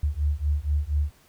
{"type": "beating tone pair", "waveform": "sine", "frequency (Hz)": [71.5, 75.7], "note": ["D2", "D#2"], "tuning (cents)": [-46, -47], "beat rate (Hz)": 4.2, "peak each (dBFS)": -25, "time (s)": [0.03, 1.11], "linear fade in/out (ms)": 5, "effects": ["pink hiss -58 dBFS RMS until 1.28 s"]}